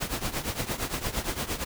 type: noise with tremolo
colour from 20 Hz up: pink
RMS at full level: -28 dBFS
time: 0-1.65 s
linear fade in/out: 20 ms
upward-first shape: triangle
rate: 8.7 Hz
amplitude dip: 85%
effects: none